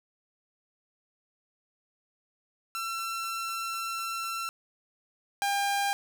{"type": "tone pair in turn", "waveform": "sawtooth", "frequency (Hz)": [1348, 801.5], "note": ["E6", "G5"], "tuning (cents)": [38, 38], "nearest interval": "major sixth", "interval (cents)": 900, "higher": "first", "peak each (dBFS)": [-28, -22], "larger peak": "second", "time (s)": [[2.75, 4.49], [5.42, 5.93]], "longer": "first", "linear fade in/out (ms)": 0, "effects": []}